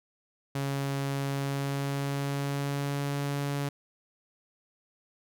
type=tone with pitch glide; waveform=sawtooth; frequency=138.59 to 141.83 Hz; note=C#3 to C#3; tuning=0 to +40 cents; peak=-25 dBFS; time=0.55-3.69 s; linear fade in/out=5 ms; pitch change=+40 cents; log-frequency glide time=1.3-3.12 s; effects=none